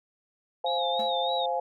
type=chord; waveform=sine; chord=F minor; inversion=second; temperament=just; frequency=523.8 / 698.5 / 838.1 Hz; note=C5 / F5 / Ab5; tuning=+2 / 0 / +16 cents; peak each=-30 dBFS; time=0.64-1.6 s; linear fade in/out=5 ms
type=tone with vibrato; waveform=sine; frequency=3729 Hz; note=A#7; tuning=in tune; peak=-31 dBFS; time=0.66-1.46 s; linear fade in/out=5 ms; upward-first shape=sine; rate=3.3 Hz; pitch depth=76 cents each way
type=tone with exponential decay; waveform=45% pulse; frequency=220 Hz; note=A3; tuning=in tune; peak=-37 dBFS; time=0.99-1.18 s; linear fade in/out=5 ms; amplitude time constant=41 ms
effects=none